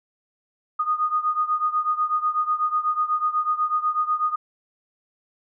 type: beating tone pair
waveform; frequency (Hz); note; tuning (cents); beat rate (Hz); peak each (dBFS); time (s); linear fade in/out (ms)
sine; 1232 / 1240.1; D#6 / D#6; -17 / -6; 8.1; -22 / -25; 0.79-4.36; 10
effects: none